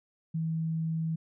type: tone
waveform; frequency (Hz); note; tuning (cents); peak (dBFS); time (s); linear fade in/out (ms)
sine; 161.7; E3; -33; -28; 0.34-1.16; 10
effects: none